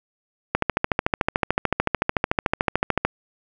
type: click train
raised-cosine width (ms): 0.5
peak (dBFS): -3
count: 35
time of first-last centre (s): 0.55-3.05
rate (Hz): 13.6
effects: none